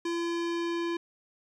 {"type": "tone with low-pass filter sweep", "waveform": "square", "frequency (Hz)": 340, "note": "F4", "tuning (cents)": -46, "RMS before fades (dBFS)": -31, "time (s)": [0.05, 0.97], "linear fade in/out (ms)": 5, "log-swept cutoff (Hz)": [6200, 3700], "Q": 0.97, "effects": ["11-bit"]}